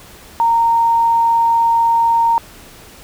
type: tone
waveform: sine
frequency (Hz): 924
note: A#5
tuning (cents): -16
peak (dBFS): -10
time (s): 0.4-2.38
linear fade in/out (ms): 0
effects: pink hiss -40 dBFS RMS until 3.03 s